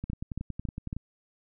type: two click trains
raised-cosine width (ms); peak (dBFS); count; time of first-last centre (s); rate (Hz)
5; -22 / -20; 11 / 4; 0.04-0.966 / 0.1-0.929; 10.8 / 3.62
effects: none